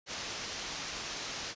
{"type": "low-pass noise", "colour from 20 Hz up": "white", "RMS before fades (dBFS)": -40, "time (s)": [0.06, 1.55], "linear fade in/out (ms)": 50, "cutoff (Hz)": 6600, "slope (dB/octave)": 48, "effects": ["resampled to 16000 Hz"]}